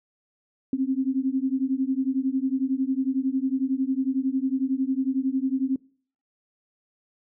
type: beating tone pair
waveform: sine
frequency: 259.7 / 270.7 Hz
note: C4 / C#4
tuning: -13 / -41 cents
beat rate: 11 Hz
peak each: -25 dBFS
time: 0.73-5.76 s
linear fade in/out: 2 ms
effects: noise-tail reverb RT60 0.5 s tail -24 dB re dry